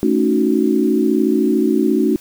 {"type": "chord", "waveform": "sine", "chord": "D# half-diminished seventh", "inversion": "second", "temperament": "equal", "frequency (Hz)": [220, 277.2, 311.1, 370], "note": ["A3", "C#4", "D#4", "F#4"], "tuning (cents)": [0, 0, 0, 0], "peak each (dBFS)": -18, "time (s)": [0.03, 2.16], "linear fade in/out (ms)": 0, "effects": ["white hiss -44 dBFS RMS until 2.2 s"]}